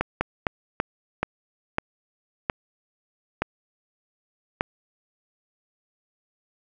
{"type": "slowing click train", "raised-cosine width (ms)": 0.5, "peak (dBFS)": -7, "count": 9, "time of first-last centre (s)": [0.01, 4.609], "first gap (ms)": 200, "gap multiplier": 1.29, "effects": []}